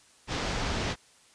pink low-pass noise, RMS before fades -31 dBFS, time 0.27-0.96 s, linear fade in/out 50 ms, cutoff 6000 Hz, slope 24 dB/octave, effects white hiss -59 dBFS RMS until 1.34 s + resampled to 22050 Hz

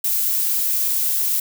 violet noise, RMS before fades -20 dBFS, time 0.04-1.4 s, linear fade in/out 5 ms, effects none

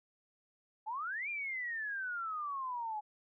sine exponential two-way sweep, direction up then down, 830 to 2429 to 830 Hz, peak -36 dBFS, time 0.86-3.01 s, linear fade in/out 20 ms, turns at 1.29 s, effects none

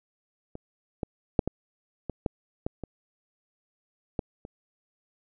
clicks, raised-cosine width 2 ms, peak -25 / -16 / -6 / -14 / -18 / -12 / -15 / -22 / -14 / -27 dBFS, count 10, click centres 0.554 / 1.032 / 1.392 / 1.476 / 2.097 / 2.262 / 2.665 / 2.837 / 4.192 / 4.451 s, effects none

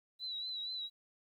sine tone with vibrato, 3951 Hz, B7, in tune, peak -38 dBFS, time 0.19-0.9 s, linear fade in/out 50 ms, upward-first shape triangle, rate 4.2 Hz, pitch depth 62 cents each way, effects 12-bit

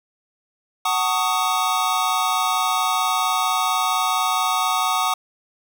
square chord, D# half-diminished seventh, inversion first, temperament just, 746.7 / 896 / 1120.1 / 1244.5 Hz, F#5 / A5 / C#6 / D#6, +16 / +31 / +18 / 0 cents, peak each -25 / -27 / -25 / -24 dBFS, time 0.85-5.14 s, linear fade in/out 5 ms, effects none

